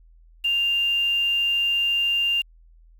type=tone with quantisation; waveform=sine; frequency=2794 Hz; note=F7; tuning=in tune; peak=-19 dBFS; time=0.44-2.42 s; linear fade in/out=10 ms; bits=7; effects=added 41 Hz sine -49 dBFS peak until 2.99 s